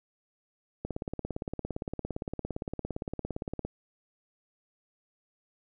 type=click train; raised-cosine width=2 ms; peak=-20 dBFS; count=50; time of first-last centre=0.85-3.65 s; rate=17.5 Hz; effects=none